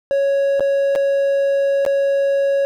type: tone with dropouts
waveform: triangle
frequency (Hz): 554.4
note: C#5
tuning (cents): 0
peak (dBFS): -12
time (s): 0.11-2.65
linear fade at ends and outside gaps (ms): 0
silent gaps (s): 0.596-0.606 / 0.952-0.959 / 1.851-1.863
effects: none